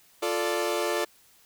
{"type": "chord", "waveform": "sawtooth", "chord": "D minor", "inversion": "first", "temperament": "equal", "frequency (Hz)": [349.2, 440, 587.3], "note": ["F4", "A4", "D5"], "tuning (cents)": [0, 0, 0], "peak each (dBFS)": -26, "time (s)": [0.22, 1.05], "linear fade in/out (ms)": 10, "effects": ["white hiss -59 dBFS RMS until 1.45 s"]}